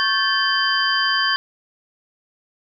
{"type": "tone cluster", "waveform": "sine", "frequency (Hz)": [1103, 1565, 1742, 3095, 4788], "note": ["C#6", "G6", "A6", "G7", "D8"], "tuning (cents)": [-9, -3, -18, -23, 33], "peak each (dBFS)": -23, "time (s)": [0, 1.36], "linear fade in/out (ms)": 0, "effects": []}